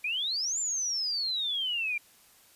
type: exponential two-way sweep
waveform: sine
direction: up then down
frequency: 2349 to 7320 to 2349 Hz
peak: -28 dBFS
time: 0.04-1.98 s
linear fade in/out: 5 ms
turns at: 0.59 s
effects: white hiss -59 dBFS RMS until 2.55 s + resampled to 32000 Hz